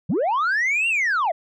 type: linear two-way sweep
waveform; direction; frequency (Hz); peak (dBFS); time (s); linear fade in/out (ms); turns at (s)
sine; up then down; 123.47 to 2797 to 604; -16; 0.09-1.32; 10; 0.88
effects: tanh soft clip ceiling -17 dBFS